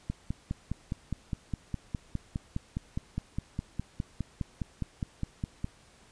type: click train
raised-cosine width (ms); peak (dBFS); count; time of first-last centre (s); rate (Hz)
5; -19; 28; 0.1-5.644; 4.87
effects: pink hiss -59 dBFS RMS until 6.11 s + resampled to 22050 Hz